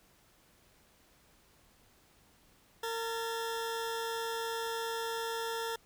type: tone pair together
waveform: 20% pulse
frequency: 457 / 1725.4 Hz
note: A#4 / A6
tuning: -34 / -34 cents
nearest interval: octave + major seventh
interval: 2300 cents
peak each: -30 / -38 dBFS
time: 2.83-5.76 s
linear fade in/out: 5 ms
effects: pink hiss -65 dBFS RMS until 5.85 s